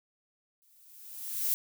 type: noise with exponential growth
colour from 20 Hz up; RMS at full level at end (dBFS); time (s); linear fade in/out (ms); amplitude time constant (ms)
violet; -27; 0.62-1.54; 0; 200
effects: none